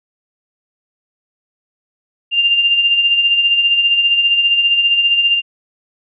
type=tone with tremolo; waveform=sine; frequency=2794 Hz; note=F7; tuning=in tune; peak=-8 dBFS; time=2.31-5.42 s; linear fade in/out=50 ms; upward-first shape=sine; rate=15 Hz; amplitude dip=50%; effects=none